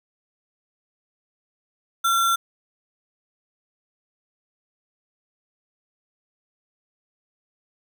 sine tone with sample-and-hold, 1364 Hz, F6, 41 cents flat, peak -17 dBFS, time 2.04-2.36 s, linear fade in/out 10 ms, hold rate 4900 Hz, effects none

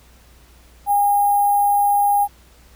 sine tone with sample-and-hold, 814 Hz, G#5, 35 cents flat, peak -13 dBFS, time 0.86-2.28 s, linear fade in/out 50 ms, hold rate 11025 Hz, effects added 60 Hz sine -48 dBFS peak until 2.75 s + pink hiss -52 dBFS RMS until 2.75 s

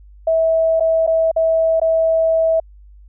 sine tone with dropouts, 650 Hz, E5, 24 cents flat, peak -12 dBFS, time 0.27-2.6 s, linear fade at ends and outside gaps 5 ms, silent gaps 0.798-0.805 / 1.066-1.074 / 1.315-1.362 / 1.799-1.815 s, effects added 50 Hz sine -40 dBFS peak until 3.08 s

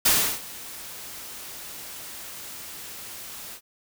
white noise with ADSR envelope, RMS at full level -18 dBFS, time 0.05-3.61 s, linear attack 10 ms, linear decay 330 ms, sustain -21 dB, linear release 72 ms, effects none

